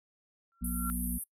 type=tone with exponential growth; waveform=sine; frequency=1365 Hz; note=F6; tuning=40 cents flat; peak=-33 dBFS; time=0.52-0.9 s; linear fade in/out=0 ms; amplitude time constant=82 ms
type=harmonic tone; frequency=60.1 Hz; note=B1; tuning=46 cents flat; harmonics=1 / 3 / 4; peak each=-35 / -37 / -37 dBFS; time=0.61-1.19 s; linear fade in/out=20 ms
type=band-pass noise; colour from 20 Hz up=white; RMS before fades=-40 dBFS; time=0.64-1.24 s; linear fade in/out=5 ms; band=9400 to 13000 Hz; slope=96 dB/octave
effects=noise-tail reverb RT60 0.1 s tail -24 dB re dry